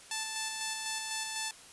5% pulse tone with tremolo, 880 Hz, A5, in tune, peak -21 dBFS, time 0.11-1.51 s, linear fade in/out 2 ms, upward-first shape square, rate 4 Hz, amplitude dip 30%, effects white hiss -53 dBFS RMS until 1.72 s + resampled to 24000 Hz

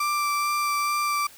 35% pulse tone with vibrato, 1174.7 Hz, D6, in tune, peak -21 dBFS, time 0-1.27 s, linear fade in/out 5 ms, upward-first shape sine, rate 2.3 Hz, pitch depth 10 cents each way, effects white hiss -49 dBFS RMS until 1.37 s

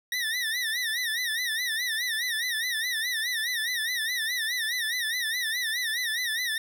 25% pulse tone with vibrato, 1869 Hz, A#6, 4 cents sharp, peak -23 dBFS, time 0.12-6.58 s, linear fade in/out 2 ms, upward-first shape sine, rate 4.8 Hz, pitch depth 130 cents each way, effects 10-bit

